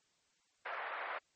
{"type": "band-pass noise", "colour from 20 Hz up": "white", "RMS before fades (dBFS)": -42, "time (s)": [0.65, 1.19], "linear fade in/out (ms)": 10, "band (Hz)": [550, 1900], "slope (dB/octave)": 24, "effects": ["white hiss -75 dBFS RMS until 1.35 s", "MP3 32 kbps"]}